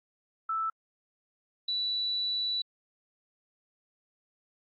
sine tone pair in turn, 1318.5 / 3951 Hz, E6 / B7, 0 / 0 cents, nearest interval octave + perfect fifth, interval 1900 cents, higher second, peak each -28 dBFS, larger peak neither, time 0.49-0.7 / 1.68-2.62 s, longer second, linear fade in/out 5 ms, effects AAC 48 kbps

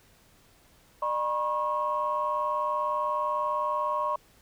sine tone cluster, 603 / 966 / 1086 Hz, D5 / B5 / C#6, +46 / -39 / -36 cents, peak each -31 / -30 / -28 dBFS, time 1.02-4.16 s, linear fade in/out 5 ms, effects tanh soft clip ceiling -17 dBFS + pink hiss -60 dBFS RMS until 4.41 s

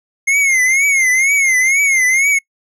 square tone with vibrato, 2135 Hz, C7, 34 cents sharp, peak -11 dBFS, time 0.27-2.39 s, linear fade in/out 10 ms, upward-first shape triangle, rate 2.1 Hz, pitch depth 130 cents each way, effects noise-tail reverb RT60 0.1 s tail -25 dB re dry + low-pass 11000 Hz 12 dB/octave

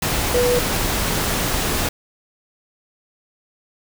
sine tone in noise, 490.7 Hz, B4, 11 cents flat, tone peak -15 dBFS, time 0.34-0.59 s, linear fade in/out 5 ms, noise pink, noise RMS -21 dBFS, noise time 0.02-1.89 s, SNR +3 dB, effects none

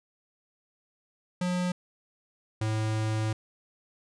square tone pair in turn, 179.7 / 109.18 Hz, F3 / A2, +50 / -13 cents, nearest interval major sixth, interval 863 cents, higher first, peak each -27 dBFS, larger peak neither, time 1.41-1.72 / 2.61-3.33 s, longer second, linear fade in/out 5 ms, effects resampled to 22050 Hz

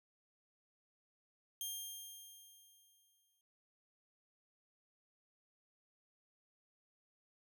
10% pulse tone with exponential decay, 3200 Hz, G7, 35 cents sharp, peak -31 dBFS, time 1.61-3.41 s, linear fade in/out 1 ms, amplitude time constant 390 ms, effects none

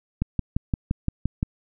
click train, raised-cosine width 5 ms, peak -10 dBFS, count 8, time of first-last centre 0.22-1.429 s, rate 5.79 Hz, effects none

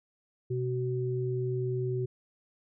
sine tone pair together, 126.12 / 375.1 Hz, B2 / F#4, +37 / +24 cents, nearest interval octave + perfect fifth, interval 1887 cents, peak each -30 / -32 dBFS, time 0.5-2.06 s, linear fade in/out 10 ms, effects none

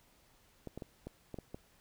clicks, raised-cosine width 2 ms, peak -29 dBFS, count 7, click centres 0.673 / 0.776 / 0.822 / 1.07 / 1.343 / 1.387 / 1.545 s, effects pink hiss -67 dBFS RMS until 1.8 s

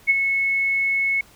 sine tone with ADSR envelope, 2195 Hz, C#7, 18 cents flat, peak -11 dBFS, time 0.07-1.21 s, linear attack 29 ms, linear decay 28 ms, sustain -7 dB, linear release 4 ms, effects pink hiss -51 dBFS RMS until 1.35 s

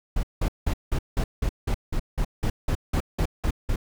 brown noise bursts, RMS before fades -23 dBFS, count 15, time 0.16-3.76 s, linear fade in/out 5 ms, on 72 ms, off 180 ms, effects none

